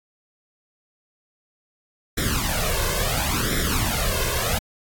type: noise with flanger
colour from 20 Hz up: pink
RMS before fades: -23 dBFS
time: 2.17-4.59 s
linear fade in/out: 10 ms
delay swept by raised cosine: 0.54 to 1.94 ms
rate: 0.72 Hz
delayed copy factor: +0.85
effects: AAC 64 kbps